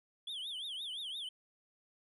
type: tone with vibrato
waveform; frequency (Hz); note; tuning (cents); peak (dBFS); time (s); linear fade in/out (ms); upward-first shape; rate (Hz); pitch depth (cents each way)
triangle; 3322; G#7; 0; -38; 0.27-1.29; 5; triangle; 5.8; 230
effects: resampled to 32000 Hz